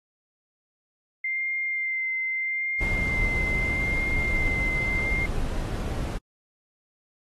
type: tone with vibrato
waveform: sine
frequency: 2093 Hz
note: C7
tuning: in tune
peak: -25 dBFS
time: 1.24-5.26 s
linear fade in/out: 5 ms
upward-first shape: sine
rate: 0.8 Hz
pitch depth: 17 cents each way
type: noise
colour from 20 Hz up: brown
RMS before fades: -28 dBFS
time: 2.8-6.18 s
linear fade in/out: 10 ms
effects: AAC 32 kbps